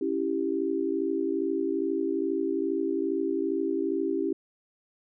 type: chord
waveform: sine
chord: C# diminished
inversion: none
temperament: equal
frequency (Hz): 277.2 / 329.6 / 392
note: C#4 / E4 / G4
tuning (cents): 0 / 0 / 0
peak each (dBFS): -31 / -29 / -29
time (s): 0.01-4.33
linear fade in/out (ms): 5
effects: none